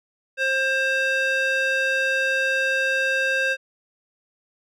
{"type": "tone with band-pass filter", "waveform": "square", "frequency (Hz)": 531, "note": "C5", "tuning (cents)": 25, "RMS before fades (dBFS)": -22, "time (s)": [0.37, 3.57], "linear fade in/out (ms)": 50, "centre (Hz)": 2000, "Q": 2.2, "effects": []}